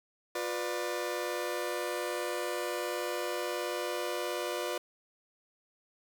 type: chord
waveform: sawtooth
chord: B diminished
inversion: second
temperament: just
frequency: 355.6 / 493.9 / 592.7 Hz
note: F4 / B4 / D5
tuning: +31 / 0 / +16 cents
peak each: -33 dBFS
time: 0.35-4.78 s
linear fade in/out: 5 ms
effects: 10-bit